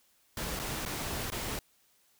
pink noise with dropouts, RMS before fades -36 dBFS, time 0.37-1.59 s, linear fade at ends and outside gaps 2 ms, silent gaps 0.593-0.597 / 0.852-0.86 / 1.303-1.319 s, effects white hiss -68 dBFS RMS until 2.19 s

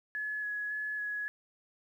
sine tone with vibrato, 1693 Hz, G#6, 33 cents sharp, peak -33 dBFS, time 0.15-1.28 s, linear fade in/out 0 ms, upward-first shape square, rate 1.8 Hz, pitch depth 12 cents each way, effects 11-bit

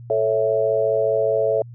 sine chord, A major, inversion none, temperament equal, 440 / 554.4 / 659.3 Hz, A4 / C#5 / E5, 0 / 0 / 0 cents, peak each -21 dBFS, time 0.1-1.62 s, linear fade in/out 2 ms, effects added 119 Hz sine -36 dBFS peak until 1.74 s

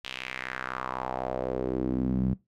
sawtooth tone with band-pass filter sweep, 64 Hz, C2, 38 cents flat, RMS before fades -31 dBFS, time 0.04-2.34 s, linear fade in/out 10 ms, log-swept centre 3200 to 170 Hz, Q 2.9, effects noise-tail reverb RT60 0.2 s tail -19 dB re dry

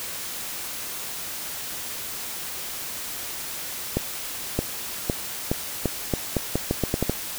accelerating click train, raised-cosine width 2 ms, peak -8 dBFS, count 13, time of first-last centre 3.97-7.096 s, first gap 620 ms, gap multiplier 0.82, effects white hiss -33 dBFS RMS until 7.38 s

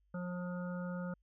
harmonic tone, 178.6 Hz, F3, 39 cents sharp, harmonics 1 / 3 / 5 / 7 / 8, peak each -38 / -45 / -55 / -52 / -51 dBFS, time 0.14-1.14 s, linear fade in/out 5 ms, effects added 50 Hz sine -70 dBFS peak until 1.22 s

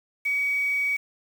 sine tone with quantisation, 2263 Hz, C#7, 35 cents sharp, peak -22 dBFS, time 0.25-0.97 s, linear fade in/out 10 ms, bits 7, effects none

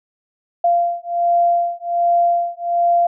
sine beating tone pair, 691 / 692.3 Hz, F5 / F5, -19 / -15 cents, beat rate 1.3 Hz, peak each -17 dBFS, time 0.64-3.07 s, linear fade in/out 5 ms, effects none

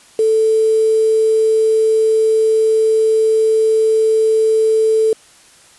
sine tone with quantisation, 440 Hz, A4, in tune, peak -10 dBFS, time 0.19-5.13 s, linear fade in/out 2 ms, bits 5, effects white hiss -46 dBFS RMS until 5.78 s + resampled to 24000 Hz

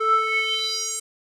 square tone with band-pass filter sweep, 440 Hz, A4, in tune, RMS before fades -23 dBFS, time 0-1 s, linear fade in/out 10 ms, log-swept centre 1000 to 8400 Hz, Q 5.5, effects none

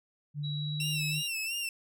sine tone with pitch glide, 146.83 to 151.57 Hz, D3 to D#3, 0 to -45 cents, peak -32 dBFS, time 0.34-1.23 s, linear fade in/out 50 ms, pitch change +55 cents, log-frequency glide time 0.48-0.86 s
sine tone, 3891 Hz, B7, 27 cents flat, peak -38 dBFS, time 0.43-1.28 s, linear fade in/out 20 ms
sawtooth tone with vibrato, 2697 Hz, E7, 39 cents sharp, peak -29 dBFS, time 0.8-1.69 s, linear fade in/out 2 ms, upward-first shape sine, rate 2.9 Hz, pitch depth 77 cents each way
effects none

